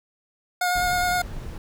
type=tone with vibrato; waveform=25% pulse; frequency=718 Hz; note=F5; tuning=48 cents sharp; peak=-17 dBFS; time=0.61-1.22 s; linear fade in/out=5 ms; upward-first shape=sine; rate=9.7 Hz; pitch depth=14 cents each way
type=noise; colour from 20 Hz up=brown; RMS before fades=-34 dBFS; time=0.75-1.58 s; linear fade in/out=2 ms
effects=none